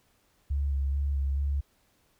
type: tone with vibrato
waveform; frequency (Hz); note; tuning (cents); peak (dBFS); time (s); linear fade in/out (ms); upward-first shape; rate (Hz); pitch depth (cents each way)
sine; 69.6; C#2; +8; -25; 0.5-1.61; 10; square; 2.3; 22
effects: pink hiss -68 dBFS RMS until 2.19 s